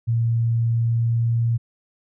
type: tone with pitch glide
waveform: sine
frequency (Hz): 115.8 to 116.54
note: A#2 to A#2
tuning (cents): -11 to 0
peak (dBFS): -17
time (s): 0.07-1.58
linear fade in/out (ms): 20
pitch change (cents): +11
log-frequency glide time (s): 0.69-1.46
effects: none